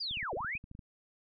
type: linear two-way sweep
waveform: sine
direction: down then up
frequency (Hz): 4978 to 329.6 to 2627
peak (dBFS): -34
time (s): 0-0.58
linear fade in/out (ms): 10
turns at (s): 0.34
type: clicks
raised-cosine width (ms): 5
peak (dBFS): -36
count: 12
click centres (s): 0.111 / 0.172 / 0.229 / 0.331 / 0.37 / 0.406 / 0.447 / 0.553 / 0.641 / 0.714 / 0.751 / 0.792
effects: none